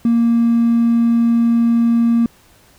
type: tone with hard clipping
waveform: triangle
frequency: 233.1 Hz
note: A#3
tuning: in tune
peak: -11 dBFS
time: 0.05-2.26 s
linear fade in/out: 2 ms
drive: 4 dB
effects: pink hiss -50 dBFS RMS until 2.78 s